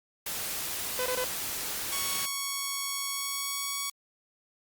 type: noise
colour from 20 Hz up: white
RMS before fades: -34 dBFS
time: 0.26-2.26 s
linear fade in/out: 5 ms
type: tone bursts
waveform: sawtooth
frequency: 504 Hz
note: B4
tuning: 35 cents sharp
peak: -25 dBFS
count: 3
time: 0.99-1.242 s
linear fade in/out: 0 ms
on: 68 ms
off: 24 ms
type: tone with pitch glide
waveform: 5% pulse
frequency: 1111 to 1120 Hz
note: C#6 to C#6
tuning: +4 to +18 cents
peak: -19 dBFS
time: 1.92-3.9 s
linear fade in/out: 5 ms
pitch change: +14 cents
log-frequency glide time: 3.09-3.78 s
effects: Opus 48 kbps